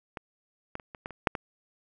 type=clicks; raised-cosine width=0.5 ms; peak=-21 / -20 / -30 / -27 / -20 / -28 / -6 / -17 dBFS; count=8; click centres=0.172 / 0.754 / 0.798 / 0.948 / 1.059 / 1.107 / 1.272 / 1.352 s; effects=none